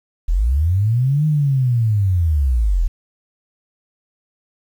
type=linear two-way sweep; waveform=sine; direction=up then down; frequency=36.56 to 155.56 to 36.56 Hz; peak=-13 dBFS; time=0.28-2.88 s; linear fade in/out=10 ms; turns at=1.26 s; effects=8-bit